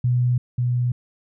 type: tone pair in turn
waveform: sine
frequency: 123.47 / 122.91 Hz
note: B2 / B2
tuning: 0 / -8 cents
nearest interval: unison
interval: 8 cents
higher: first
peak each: -16 / -18 dBFS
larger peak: first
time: 0.04-0.38 / 0.58-0.92 s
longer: neither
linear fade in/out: 5 ms
effects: none